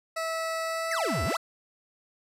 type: tone with pitch glide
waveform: 20% pulse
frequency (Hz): 651 to 661.6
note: E5 to E5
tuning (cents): -22 to +6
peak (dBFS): -24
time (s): 0.16-1.37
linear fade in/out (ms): 10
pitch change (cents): +28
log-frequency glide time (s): 0.62-1.2
type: exponential two-way sweep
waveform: square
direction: down then up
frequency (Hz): 2218 to 68.4 to 1556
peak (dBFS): -29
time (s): 0.91-1.37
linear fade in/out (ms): 5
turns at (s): 1.24
effects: low-pass 12000 Hz 12 dB/octave